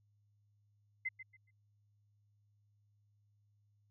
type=tone with echo; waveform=sine; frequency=2062 Hz; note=C7; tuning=26 cents flat; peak=-34 dBFS; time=1.05-1.09 s; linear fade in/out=10 ms; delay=140 ms; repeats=3; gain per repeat=-12 dB; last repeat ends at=1.51 s; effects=added 103 Hz sine -70 dBFS peak until 3.9 s